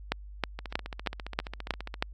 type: two click trains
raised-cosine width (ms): 0.3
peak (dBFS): -21 / -10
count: 21 / 7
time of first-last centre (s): 0.59-1.941 / 0.12-2.025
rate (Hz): 14.8 / 3.15
effects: added 50 Hz sine -42 dBFS peak until 2.13 s + AAC 48 kbps